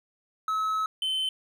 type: tone pair in turn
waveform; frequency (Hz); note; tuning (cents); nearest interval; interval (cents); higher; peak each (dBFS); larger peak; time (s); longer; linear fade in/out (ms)
triangle; 1290 / 3068; E6 / G7; -38 / -38; octave + minor third; 1500; second; -23 / -24; first; 0.48-0.86 / 1.02-1.29; first; 2
effects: none